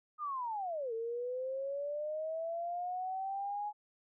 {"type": "linear two-way sweep", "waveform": "sine", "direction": "down then up", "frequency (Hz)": [1244.5, 446.6, 840], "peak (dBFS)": -35, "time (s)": [0.18, 3.73], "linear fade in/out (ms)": 50, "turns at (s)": 0.93, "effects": []}